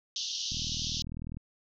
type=band-pass noise; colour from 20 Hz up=white; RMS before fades=-35 dBFS; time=0.16-1.02 s; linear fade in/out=0 ms; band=2900 to 6200 Hz; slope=96 dB/octave
type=click train; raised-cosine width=5 ms; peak=-28 dBFS; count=35; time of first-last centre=0.52-1.37 s; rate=40 Hz
effects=none

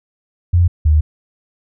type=tone pair in turn; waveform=sine; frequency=87.31 / 76.55 Hz; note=F2 / D#2; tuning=0 / -28 cents; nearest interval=major second; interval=228 cents; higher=first; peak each=-8 dBFS; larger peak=neither; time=0.53-0.68 / 0.85-1.01 s; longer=second; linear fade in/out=10 ms; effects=none

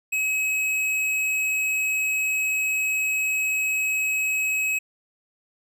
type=tone with hard clipping; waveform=sine; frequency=2557 Hz; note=D#7; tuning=47 cents sharp; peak=-23 dBFS; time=0.12-4.79 s; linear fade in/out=10 ms; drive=12 dB; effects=none

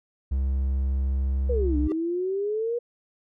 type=tone; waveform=triangle; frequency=66.8 Hz; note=C2; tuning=36 cents sharp; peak=-20 dBFS; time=0.31-1.88 s; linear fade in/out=10 ms
type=exponential two-way sweep; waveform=sine; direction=down then up; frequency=512 to 293.7 to 483.7 Hz; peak=-24 dBFS; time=1.49-2.79 s; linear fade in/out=10 ms; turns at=1.77 s
type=tone with exponential growth; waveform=triangle; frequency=392 Hz; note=G4; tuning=in tune; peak=-20 dBFS; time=1.84-1.92 s; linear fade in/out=1 ms; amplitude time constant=17 ms
effects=none

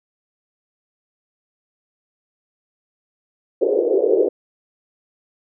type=band-pass noise; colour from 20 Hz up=white; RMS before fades=-17 dBFS; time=3.61-4.29 s; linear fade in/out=10 ms; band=370 to 500 Hz; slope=48 dB/octave; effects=none

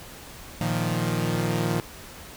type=chord; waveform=sawtooth; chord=Bb suspended fourth; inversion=none; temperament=equal; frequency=116.54 / 155.56 / 174.61 Hz; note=Bb2 / Eb3 / F3; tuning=0 / 0 / 0 cents; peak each=-24 dBFS; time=0.61-1.8 s; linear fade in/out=0 ms; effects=pink hiss -43 dBFS RMS until 2.36 s

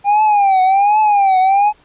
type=tone with vibrato; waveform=triangle; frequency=801 Hz; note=G5; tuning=37 cents sharp; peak=-7 dBFS; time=0.04-1.73 s; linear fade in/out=50 ms; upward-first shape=triangle; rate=1.3 Hz; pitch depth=140 cents each way; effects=pink hiss -51 dBFS RMS until 1.84 s + resampled to 8000 Hz

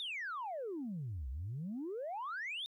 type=exponential two-way sweep; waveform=sine; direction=down then up; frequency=3729 to 60.1 to 3729 Hz; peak=-37 dBFS; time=0-2.66 s; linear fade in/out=0 ms; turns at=1.29 s; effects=tanh soft clip ceiling -35 dBFS + 13-bit

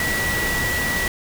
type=tone in noise; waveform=sine; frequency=1945 Hz; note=B6; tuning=27 cents flat; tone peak=-22 dBFS; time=0-1.08 s; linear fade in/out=2 ms; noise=pink; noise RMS=-25 dBFS; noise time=0-1.08 s; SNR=0 dB; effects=none

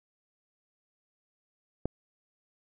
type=click; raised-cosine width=2 ms; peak=-16 dBFS; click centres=1.856 s; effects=none

